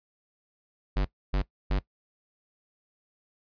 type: tone bursts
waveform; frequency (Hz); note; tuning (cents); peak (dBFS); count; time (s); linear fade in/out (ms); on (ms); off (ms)
square; 48.28; G1; -26; -24; 3; 0.96-1.793; 10; 91; 280
effects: noise-tail reverb RT60 0.1 s tail -19 dB re dry + resampled to 11025 Hz